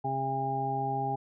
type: harmonic tone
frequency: 134.7 Hz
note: C#3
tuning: 49 cents flat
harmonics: 1 / 2 / 3 / 5 / 6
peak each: -35 / -40 / -38 / -40 / -30 dBFS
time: 0.04-1.16 s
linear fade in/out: 10 ms
effects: none